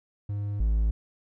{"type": "tone pair in turn", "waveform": "triangle", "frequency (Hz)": [102.3, 54.19], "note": ["G#2", "A1"], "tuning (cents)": [-26, -26], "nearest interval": "major seventh", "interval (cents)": 1100, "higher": "first", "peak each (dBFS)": [-26, -19], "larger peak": "second", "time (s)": [[0.29, 0.6], [0.6, 0.91]], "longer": "neither", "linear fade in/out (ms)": 5, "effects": []}